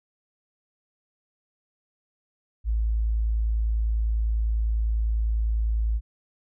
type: tone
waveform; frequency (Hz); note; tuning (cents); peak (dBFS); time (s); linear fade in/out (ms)
sine; 55; A1; 0; -21; 2.64-6.01; 50
effects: none